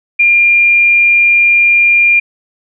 sine tone, 2400 Hz, D7, 37 cents sharp, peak -5 dBFS, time 0.19-2.2 s, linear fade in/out 10 ms, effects none

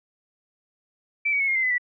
sine tone with pitch steps, 2324 / 2259 / 2196 / 2135 / 2075 / 2017 / 1961 Hz, D7 / C#7 / C#7 / C7 / C7 / B6 / B6, -19 / +32 / -17 / +34 / -15 / +36 / -13 cents, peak -20 dBFS, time 1.25-1.782 s, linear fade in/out 10 ms, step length 76 ms, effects none

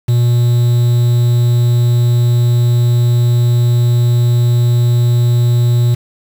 triangle tone with quantisation, 120 Hz, B2, 49 cents flat, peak -6 dBFS, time 0.08-5.95 s, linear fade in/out 10 ms, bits 5, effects none

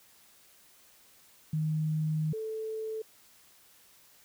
sine tone pair in turn, 155.56 / 439.1 Hz, D#3 / A4, 0 / -4 cents, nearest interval octave + tritone, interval 1796 cents, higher second, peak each -27 / -33 dBFS, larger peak first, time 1.53-2.33 / 2.33-3.02 s, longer first, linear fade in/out 5 ms, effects white hiss -60 dBFS RMS until 4.24 s

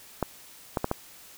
clicks, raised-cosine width 1 ms, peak -11 dBFS, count 4, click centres 0.227 / 0.772 / 0.844 / 0.914 s, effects white hiss -50 dBFS RMS until 1.37 s

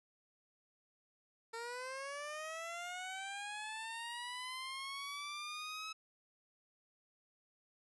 15% pulse linear sweep, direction up, 452.6 to 1293 Hz, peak -36 dBFS, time 1.53-5.93 s, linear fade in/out 10 ms, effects resampled to 24000 Hz

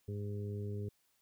harmonic tone, 102.3 Hz, G#2, 26 cents flat, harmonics 1 / 2 / 3 / 4 / 5, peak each -38 / -46 / -53 / -45 / -58 dBFS, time 0.08-0.89 s, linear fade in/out 5 ms, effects white hiss -75 dBFS RMS until 1.21 s

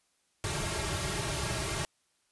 pink noise with comb filter, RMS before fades -33 dBFS, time 0.44-1.85 s, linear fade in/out 0 ms, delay 4 ms, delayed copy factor -0.95, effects white hiss -73 dBFS RMS until 2.31 s + resampled to 24000 Hz

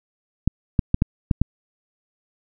clicks, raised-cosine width 5 ms, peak -4 dBFS, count 6, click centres 0.476 / 0.792 / 0.944 / 1.021 / 1.312 / 1.416 s, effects none

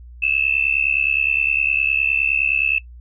sine tone with amplitude modulation, 2629 Hz, E7, 5 cents flat, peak -12 dBFS, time 0.22-2.79 s, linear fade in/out 10 ms, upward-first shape sine, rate 69.7 Hz, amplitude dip 90%, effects noise-tail reverb RT60 0.1 s tail -17 dB re dry + added 60 Hz sine -37 dBFS peak until 3 s

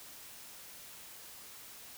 silence, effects white hiss -51 dBFS RMS until 1.97 s

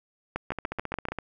two click trains, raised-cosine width 0.5 ms, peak -17 / -14 dBFS, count 11 / 6, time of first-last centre 0.52-1.187 / 0.36-1.086 s, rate 15 / 6.89 Hz, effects none

